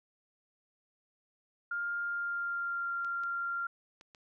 sine tone with pitch glide, 1405 to 1386.5 Hz, F6 to F6, +10 to -13 cents, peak -32 dBFS, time 1.71-3.67 s, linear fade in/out 5 ms, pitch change -23 cents, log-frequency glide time 2-2.91 s
clicks, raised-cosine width 0.2 ms, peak -36 dBFS, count 4, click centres 3.047 / 3.236 / 4.011 / 4.148 s
effects none

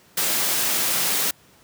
white high-pass noise, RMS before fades -22 dBFS, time 0.17-1.31 s, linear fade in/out 5 ms, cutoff 130 Hz, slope 24 dB/octave, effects pink hiss -54 dBFS RMS until 1.63 s + high-pass 80 Hz 12 dB/octave

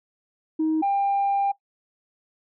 sine tone pair in turn, 315.3 / 796.1 Hz, D#4 / G5, +23 / +27 cents, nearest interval octave + major third, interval 1604 cents, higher second, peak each -18 dBFS, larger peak neither, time 0.59-0.82 / 0.82-1.52 s, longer second, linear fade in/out 10 ms, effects noise-tail reverb RT60 0.1 s tail -18 dB re dry + tanh soft clip ceiling -17 dBFS

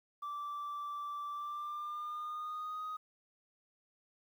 sine tone with pitch glide, 1167 to 1250.8 Hz, D6 to D#6, -11 to +9 cents, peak -36 dBFS, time 0.22-2.97 s, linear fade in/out 10 ms, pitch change +120 cents, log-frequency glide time 1.3-2.84 s, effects tanh soft clip ceiling -37 dBFS + 11-bit

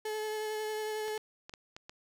35% pulse tone with vibrato, 430 Hz, A4, 40 cents flat, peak -32 dBFS, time 0.05-1.18 s, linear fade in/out 5 ms, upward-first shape sine, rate 11 Hz, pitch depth 14 cents each way
clicks, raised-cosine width 0.2 ms, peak -28 dBFS, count 6, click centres 1.081 / 1.177 / 1.495 / 1.538 / 1.765 / 1.895 s
effects none

